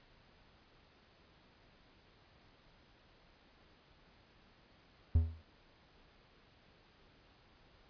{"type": "tone with exponential decay", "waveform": "triangle", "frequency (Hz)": 81.3, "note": "E2", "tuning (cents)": -23, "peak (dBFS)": -20, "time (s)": [5.15, 5.43], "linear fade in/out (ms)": 5, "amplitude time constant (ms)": 60, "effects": ["pink hiss -65 dBFS RMS until 7.89 s", "resampled to 11025 Hz"]}